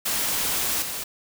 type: noise with level steps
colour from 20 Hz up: white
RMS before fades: -25 / -31 dBFS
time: 0.05-1.04 s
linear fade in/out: 10 ms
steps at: 0.82 s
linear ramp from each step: 2 ms
effects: none